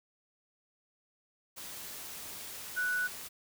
sine tone in noise, 1480 Hz, F#6, in tune, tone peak -29 dBFS, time 2.76-3.08 s, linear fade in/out 20 ms, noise white, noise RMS -44 dBFS, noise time 1.56-3.29 s, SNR +12 dB, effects none

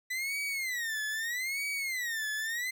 40% pulse tone with vibrato, 1977 Hz, B6, 1 cent sharp, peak -31 dBFS, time 0.1-2.71 s, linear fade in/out 10 ms, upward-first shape sine, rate 0.79 Hz, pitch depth 240 cents each way, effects none

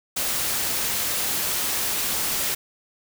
white noise, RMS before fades -25 dBFS, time 0.16-2.55 s, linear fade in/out 10 ms, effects none

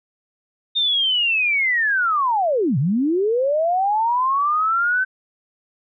sine linear two-way sweep, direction down then up, 3673 to 120 to 1540 Hz, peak -16 dBFS, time 0.75-5.05 s, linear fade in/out 20 ms, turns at 2.78 s, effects none

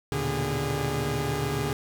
sawtooth tone cluster, 77 / 116.3 / 123.1 / 145.2 / 408.1 Hz, D#2 / A#2 / B2 / D3 / G#4, -17 / -4 / -5 / -19 / -30 cents, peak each -32 / -30 / -32 / -26 / -27 dBFS, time 0.12-1.73 s, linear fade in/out 0 ms, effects none

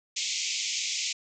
white band-pass noise, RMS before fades -31 dBFS, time 0.16-1.13 s, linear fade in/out 10 ms, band 2100 to 7300 Hz, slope 96 dB/octave, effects none

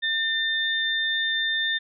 sine tone pair together, 1800 / 3598 Hz, A6 / A7, +39 / +38 cents, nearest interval octave, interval 1199 cents, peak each -25 dBFS, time 0.02-1.79 s, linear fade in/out 20 ms, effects none

